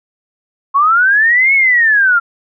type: linear two-way sweep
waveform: sine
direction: up then down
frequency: 1077 to 2217 to 1360 Hz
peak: -7 dBFS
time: 0.74-2.2 s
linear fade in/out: 20 ms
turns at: 1.54 s
effects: none